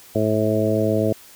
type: harmonic tone with a mistuned harmonic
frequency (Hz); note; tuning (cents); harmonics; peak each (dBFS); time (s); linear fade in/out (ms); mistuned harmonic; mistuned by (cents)
108; A2; -32; 1 / 2 / 3 / 4 / 5 / 6; -24 / -24 / -24 / -24 / -24 / -24; 0.15-1.13; 5; 1; -16
effects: white hiss -46 dBFS RMS until 1.35 s